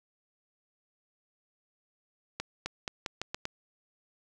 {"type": "accelerating click train", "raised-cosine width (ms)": 0.2, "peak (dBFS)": -16, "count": 7, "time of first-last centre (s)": [2.4, 3.454], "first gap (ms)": 260, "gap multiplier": 0.84, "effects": []}